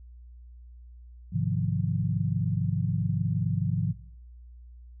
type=chord; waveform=sine; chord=F minor seventh; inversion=first; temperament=equal; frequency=103.83 / 130.81 / 155.56 / 174.61 Hz; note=Ab2 / C3 / Eb3 / F3; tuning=0 / 0 / 0 / 0 cents; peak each=-30 dBFS; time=1.32-3.93 s; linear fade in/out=20 ms; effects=noise-tail reverb RT60 0.6 s tail -19 dB re dry + added 60 Hz sine -45 dBFS peak until 5 s